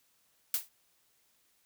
blue noise with exponential decay, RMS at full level -26 dBFS, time 0.54-0.69 s, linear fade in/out 2 ms, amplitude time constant 31 ms, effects white hiss -71 dBFS RMS until 1.65 s

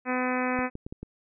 harmonic tone, 252.7 Hz, B3, 40 cents sharp, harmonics 1 / 2 / 3 / 4 / 5 / 6 / 7 / 8 / 9 / 10, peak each -29 / -32 / -34 / -35 / -36 / -37 / -37 / -38 / -39 / -39 dBFS, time 0.05-0.7 s, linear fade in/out 50 ms
clicks, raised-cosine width 3 ms, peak -24 dBFS, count 5, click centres 0.59 / 0.754 / 0.865 / 0.925 / 1.03 s
effects none

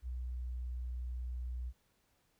sine tone with pitch glide, 62 to 61.5 Hz, B1 to B1, +7 to -7 cents, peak -37 dBFS, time 0.02-1.73 s, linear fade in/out 50 ms, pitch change -14 cents, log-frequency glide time 0.13-0.53 s, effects pink hiss -75 dBFS RMS until 2.39 s

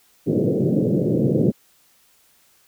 pink band-pass noise, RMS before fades -19 dBFS, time 0.26-1.52 s, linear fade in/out 20 ms, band 120 to 510 Hz, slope 48 dB/octave, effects white hiss -58 dBFS RMS until 2.67 s

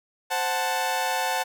sawtooth chord, F# diminished, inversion second, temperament equal, 523.3 / 740 / 880 Hz, C5 / F#5 / A5, 0 / 0 / 0 cents, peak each -28 / -24 / -23 dBFS, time 0.3-1.44 s, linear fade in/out 20 ms, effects none

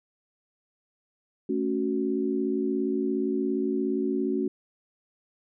sine chord, F# minor, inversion first, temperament equal, 220 / 277.2 / 370 Hz, A3 / C#4 / F#4, 0 / 0 / 0 cents, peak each -30 / -28 / -28 dBFS, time 1.49-4.48 s, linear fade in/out 5 ms, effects none

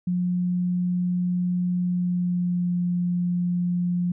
sine tone with pitch glide, 178.8 to 176.64 Hz, F3 to F3, +41 to +20 cents, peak -21 dBFS, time 0.07-4.12 s, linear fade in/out 5 ms, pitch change -21 cents, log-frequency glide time 1.81-2.75 s, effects none

